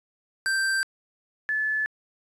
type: tone pair in turn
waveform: square / sine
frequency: 1568 / 1731.1 Hz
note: G6 / A6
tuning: 0 / -29 cents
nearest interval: major second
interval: 171 cents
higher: second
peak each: -23 dBFS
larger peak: neither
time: 0.46-0.83 / 1.49-1.86 s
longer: neither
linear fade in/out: 0 ms
effects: resampled to 24000 Hz + 10-bit